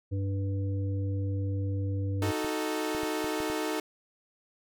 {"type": "harmonic tone", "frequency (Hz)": 98, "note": "G2", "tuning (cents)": 0, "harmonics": [1, 3, 5], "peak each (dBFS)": [-28, -38, -42], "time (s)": [0.11, 2.32], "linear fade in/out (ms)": 20}
{"type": "chord", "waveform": "sawtooth", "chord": "D# diminished", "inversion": "none", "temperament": "equal", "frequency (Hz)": [311.1, 370, 440], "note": ["D#4", "F#4", "A4"], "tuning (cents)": [0, 0, 0], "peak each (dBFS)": [-28, -33, -30], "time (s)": [2.22, 3.8], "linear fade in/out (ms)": 2}
{"type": "clicks", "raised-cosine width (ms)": 5, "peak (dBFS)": -31, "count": 6, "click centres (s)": [2.446, 2.949, 3.033, 3.244, 3.403, 3.5]}
{"effects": []}